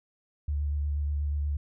sine tone with vibrato, 72.9 Hz, D2, 12 cents flat, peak -26 dBFS, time 0.48-1.57 s, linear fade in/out 5 ms, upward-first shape square, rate 8.3 Hz, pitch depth 18 cents each way, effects none

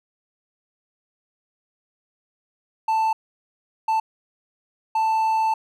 triangle tone bursts at uneven times, 884 Hz, A5, 8 cents sharp, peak -16 dBFS, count 3, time 2.88-3.13 / 3.88-4 / 4.95-5.54 s, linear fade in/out 5 ms, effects none

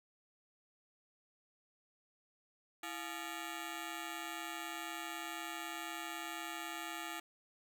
10% pulse ring-modulated tone, 518 Hz, C5, 17 cents flat, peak -30 dBFS, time 2.83-7.2 s, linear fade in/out 5 ms, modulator 188 Hz, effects none

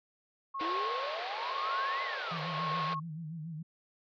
sine tone with tremolo, 1089 Hz, C#6, 31 cents flat, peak -31 dBFS, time 0.54-3 s, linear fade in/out 10 ms, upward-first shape sine, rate 1 Hz, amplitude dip 90%
pink band-pass noise, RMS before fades -40 dBFS, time 0.59-2.95 s, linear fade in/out 20 ms, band 460 to 4500 Hz, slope 48 dB/octave
sine exponential two-way sweep, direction up then down, 312 to 2100 to 1096 Hz, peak -38 dBFS, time 0.61-2.39 s, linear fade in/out 0 ms, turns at 2.03 s
sine tone with vibrato, 160.5 Hz, E3, 46 cents flat, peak -38 dBFS, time 2.31-3.63 s, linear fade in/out 10 ms, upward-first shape sine, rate 7 Hz, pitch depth 96 cents each way
effects none

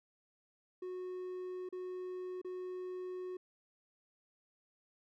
triangle tone with dropouts, 366.4 Hz, F#4, 17 cents flat, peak -38 dBFS, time 0.82-3.37 s, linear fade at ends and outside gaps 5 ms, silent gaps 1.69-1.725 / 2.416-2.446 s, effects none

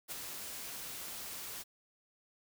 white noise with ADSR envelope, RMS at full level -39 dBFS, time 0.08-1.64 s, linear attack 40 ms, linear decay 8 ms, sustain -5 dB, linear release 31 ms, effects none

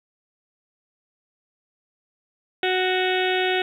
harmonic tone, 370 Hz, F#4, in tune, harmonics 1 / 2 / 4 / 5 / 6 / 7 / 8 / 9 / 10, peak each -23 / -26 / -29 / -30 / -31 / -31 / -32 / -33 / -33 dBFS, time 2.63-3.62 s, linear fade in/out 2 ms, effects 9-bit

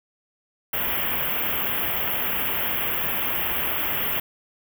white band-stop noise, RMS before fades -25 dBFS, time 0.73-4.2 s, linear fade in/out 5 ms, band 3300 to 12000 Hz, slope 96 dB/octave, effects none

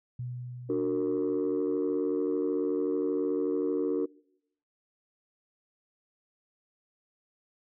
sine tone with exponential decay, 123.47 Hz, B2, in tune, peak -32 dBFS, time 0.19-2.49 s, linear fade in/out 5 ms, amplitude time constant 500 ms
sine chord, D augmented, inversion none, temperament just, 293.7 / 367.1 / 458.9 Hz, D4 / F#4 / A#4, 0 / -14 / -27 cents, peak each -29 dBFS, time 0.69-4.06 s, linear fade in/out 10 ms
effects noise-tail reverb RT60 0.8 s tail -24 dB re dry + tanh soft clip ceiling -21 dBFS

